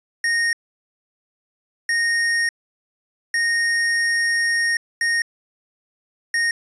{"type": "tone bursts at uneven times", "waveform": "square", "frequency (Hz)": 1855, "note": "A#6", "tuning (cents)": -9, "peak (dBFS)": -18, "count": 5, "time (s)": [[0.24, 0.53], [1.89, 2.49], [3.34, 4.77], [5.01, 5.22], [6.34, 6.51]], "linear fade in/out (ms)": 2, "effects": ["resampled to 22050 Hz"]}